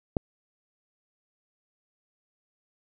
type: click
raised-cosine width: 2 ms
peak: -11 dBFS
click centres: 0.168 s
effects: none